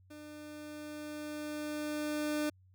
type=tone with level ramp; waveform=30% pulse; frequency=300 Hz; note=D4; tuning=37 cents sharp; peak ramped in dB=-45 to -28 dBFS; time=0.1-2.5 s; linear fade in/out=10 ms; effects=added 93 Hz sine -60 dBFS peak until 2.74 s